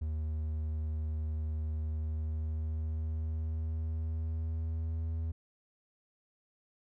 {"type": "tone with pitch glide", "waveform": "triangle", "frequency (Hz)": [77.7, 81.09], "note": ["D#2", "E2"], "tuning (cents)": [-2, -28], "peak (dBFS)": -30, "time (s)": [0.01, 5.32], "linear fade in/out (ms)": 10, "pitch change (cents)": 74, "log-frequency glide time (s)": [1.78, 5.19], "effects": []}